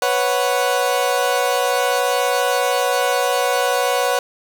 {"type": "chord", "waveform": "30% pulse", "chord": "B suspended second", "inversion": "none", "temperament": "equal", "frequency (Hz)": [493.9, 554.4, 740], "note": ["B4", "C#5", "F#5"], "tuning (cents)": [0, 0, 0], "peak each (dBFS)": -18, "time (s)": [0.02, 4.19], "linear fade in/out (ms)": 2, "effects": ["7-bit"]}